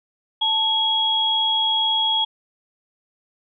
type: tone pair together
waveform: sine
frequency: 880 / 3314 Hz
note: A5 / G#7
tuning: 0 / -4 cents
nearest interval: octave + major seventh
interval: 2296 cents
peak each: -24 / -18 dBFS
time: 0.41-2.25 s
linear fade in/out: 10 ms
effects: none